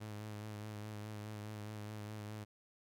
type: tone with vibrato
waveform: sawtooth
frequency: 106 Hz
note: G#2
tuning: 36 cents sharp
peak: -40 dBFS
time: 0-2.45 s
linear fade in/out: 20 ms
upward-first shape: sine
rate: 4.8 Hz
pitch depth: 32 cents each way
effects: none

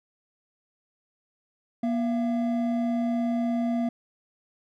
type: tone pair together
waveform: triangle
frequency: 239.2 / 677.5 Hz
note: A#3 / E5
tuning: +45 / +47 cents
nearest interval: octave + tritone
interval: 1802 cents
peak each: -22 / -30 dBFS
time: 1.83-3.89 s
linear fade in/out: 5 ms
effects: none

